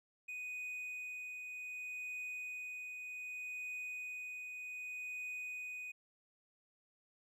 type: tone with tremolo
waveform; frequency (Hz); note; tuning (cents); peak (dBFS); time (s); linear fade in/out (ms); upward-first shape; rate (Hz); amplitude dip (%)
triangle; 2489; D#7; 0; -39; 0.28-5.92; 10; triangle; 0.65; 35
effects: none